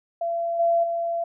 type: tone with level steps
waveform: sine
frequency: 678 Hz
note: E5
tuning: 49 cents sharp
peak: -23 / -17 / -23 dBFS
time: 0.21-1.24 s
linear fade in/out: 5 ms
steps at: 0.59 / 0.83 s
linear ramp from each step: 10 ms
effects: none